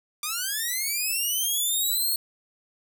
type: linear sweep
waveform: 5% pulse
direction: up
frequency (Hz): 1174.7 to 4342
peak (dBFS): -16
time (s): 0.23-2.16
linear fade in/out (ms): 2
effects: none